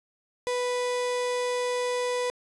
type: tone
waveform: 35% pulse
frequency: 493.9 Hz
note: B4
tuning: in tune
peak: -24 dBFS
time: 0.47-2.3 s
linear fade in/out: 0 ms
effects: resampled to 24000 Hz + 11-bit